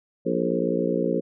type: harmonic tone with a mistuned harmonic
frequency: 59.2 Hz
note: A#1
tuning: 27 cents sharp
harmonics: 3 / 4 / 5 / 6 / 7 / 8 / 9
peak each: -29 / -29 / -29 / -29 / -29 / -29 / -29 dBFS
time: 0.25-1.21 s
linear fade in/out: 20 ms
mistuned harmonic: 8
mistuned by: -42 cents
effects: none